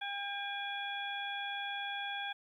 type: harmonic tone with a mistuned harmonic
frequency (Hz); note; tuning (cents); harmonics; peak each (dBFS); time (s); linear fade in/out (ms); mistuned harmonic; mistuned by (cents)
803; G5; +41; 1 / 2 / 3 / 4; -41 / -41 / -45 / -42; 0.01-2.33; 10; 4; +81
effects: 12-bit